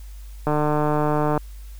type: click train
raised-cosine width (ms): 1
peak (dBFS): -8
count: 137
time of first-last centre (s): 0.47-1.377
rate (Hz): 150
effects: added 50 Hz sine -35 dBFS peak until 1.79 s + white hiss -53 dBFS RMS until 1.79 s